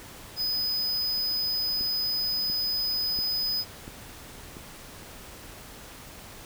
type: tone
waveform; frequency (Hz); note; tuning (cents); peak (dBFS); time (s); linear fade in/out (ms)
square; 5010; D#8; +11; -26; 0.36-3.65; 50
type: click train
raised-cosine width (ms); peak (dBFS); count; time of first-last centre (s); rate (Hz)
3; -27; 5; 1.81-4.569; 1.45
effects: pink hiss -45 dBFS RMS until 6.45 s